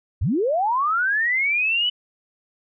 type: linear sweep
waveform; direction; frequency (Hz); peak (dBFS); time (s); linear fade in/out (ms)
sine; up; 59.1 to 3000; -18; 0.21-1.9; 10
effects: none